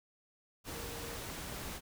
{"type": "tone in noise", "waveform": "sine", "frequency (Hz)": 466.5, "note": "A#4", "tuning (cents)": 1, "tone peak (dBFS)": -48, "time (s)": [0.71, 1.19], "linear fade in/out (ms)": 50, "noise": "pink", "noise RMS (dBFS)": -43, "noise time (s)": [0.64, 1.81], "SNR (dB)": -8, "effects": []}